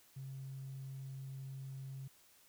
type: tone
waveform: triangle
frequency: 134.3 Hz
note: C3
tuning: 46 cents sharp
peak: -40 dBFS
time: 0.16-2.08 s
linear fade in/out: 10 ms
effects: tanh soft clip ceiling -41 dBFS + white hiss -66 dBFS RMS until 2.48 s